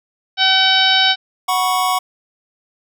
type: harmonic tone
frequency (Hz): 761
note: F#5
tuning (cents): +48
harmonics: 1 / 2 / 3 / 4 / 5 / 6 / 7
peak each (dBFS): -19 / -18 / -22 / -16 / -16 / -23 / -23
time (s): 0.37-1.16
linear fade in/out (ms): 50
type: chord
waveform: square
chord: F# suspended fourth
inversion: none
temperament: equal with one note detuned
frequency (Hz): 740 / 982.1 / 1108.7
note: F#5 / B5 / C#6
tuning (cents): 0 / -10 / 0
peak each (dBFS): -19 / -23 / -19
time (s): 1.48-1.99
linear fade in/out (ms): 10
effects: none